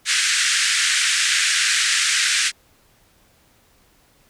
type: band-pass noise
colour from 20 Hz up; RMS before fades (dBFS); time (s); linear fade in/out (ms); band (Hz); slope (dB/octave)
pink; -19; 0.05-2.52; 50; 1500 to 9100; 48
effects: pink hiss -57 dBFS RMS until 4.29 s